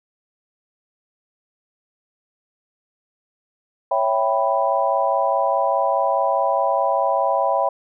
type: chord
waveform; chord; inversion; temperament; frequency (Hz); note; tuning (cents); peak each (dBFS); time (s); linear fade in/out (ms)
sine; C# half-diminished seventh; none; equal; 554.4 / 659.3 / 784 / 987.8; C#5 / E5 / G5 / B5; 0 / 0 / 0 / 0; -22; 3.91-7.69; 5
effects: none